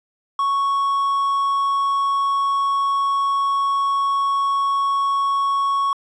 triangle tone, 1108.7 Hz, C#6, in tune, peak -15 dBFS, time 0.39-5.93 s, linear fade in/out 2 ms, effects resampled to 24000 Hz + 9-bit

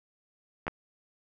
clicks, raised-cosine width 0.5 ms, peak -17 dBFS, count 2, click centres 0.668 / 0.68 s, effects none

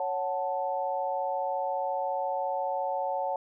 sine chord, F# minor, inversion second, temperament equal, 554.4 / 740 / 880 Hz, C#5 / F#5 / A5, 0 / 0 / 0 cents, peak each -32 dBFS, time 0-3.36 s, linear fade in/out 2 ms, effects none

